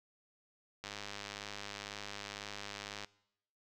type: click train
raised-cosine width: 0.2 ms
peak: -25 dBFS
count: 226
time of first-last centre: 0.84-3.046 s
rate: 102 Hz
effects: noise-tail reverb RT60 0.8 s tail -22 dB re dry